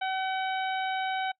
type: harmonic tone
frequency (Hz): 759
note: F#5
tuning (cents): +44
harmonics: 1 / 2 / 3 / 4 / 5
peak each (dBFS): -29 / -35 / -39 / -41 / -43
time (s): 0.01-1.32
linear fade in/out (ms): 10
effects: noise-tail reverb RT60 0.1 s tail -24 dB re dry